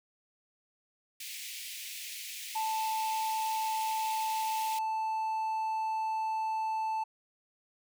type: high-pass noise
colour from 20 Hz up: pink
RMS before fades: -42 dBFS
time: 1.2-4.79 s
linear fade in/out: 5 ms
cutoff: 2100 Hz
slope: 48 dB/octave
type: tone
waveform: triangle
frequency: 880 Hz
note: A5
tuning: in tune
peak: -28 dBFS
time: 2.55-7.04 s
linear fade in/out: 10 ms
effects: none